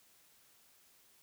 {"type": "silence", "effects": ["white hiss -66 dBFS RMS until 1.22 s"]}